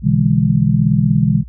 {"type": "chord", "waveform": "sine", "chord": "E dominant seventh", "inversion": "second", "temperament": "just", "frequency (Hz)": [123.61, 148.33, 164.81, 206], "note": ["B2", "D3", "E3", "G#3"], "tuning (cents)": [2, 18, 0, -14], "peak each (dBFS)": -16, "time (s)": [0.02, 1.44], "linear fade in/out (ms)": 50, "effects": ["added 60 Hz sine -31 dBFS peak until 1.48 s"]}